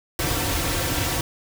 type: noise with comb filter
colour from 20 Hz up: pink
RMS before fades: -24 dBFS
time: 0.19-1.21 s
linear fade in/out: 2 ms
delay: 4.8 ms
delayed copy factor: -0.8
effects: none